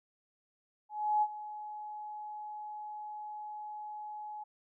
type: tone with ADSR envelope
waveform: sine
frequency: 845 Hz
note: G#5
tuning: 30 cents sharp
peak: -24 dBFS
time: 0.89-4.44 s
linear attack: 330 ms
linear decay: 52 ms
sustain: -16 dB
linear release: 11 ms
effects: none